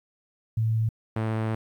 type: tone pair in turn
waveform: sine / sawtooth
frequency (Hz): 111.5 / 110.6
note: A2 / A2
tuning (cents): +23 / +9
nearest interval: unison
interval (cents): 14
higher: first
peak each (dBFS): -21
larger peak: neither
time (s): 0.57-0.89 / 1.16-1.55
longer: second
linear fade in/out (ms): 5
effects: low-pass 2000 Hz 12 dB/octave + 10-bit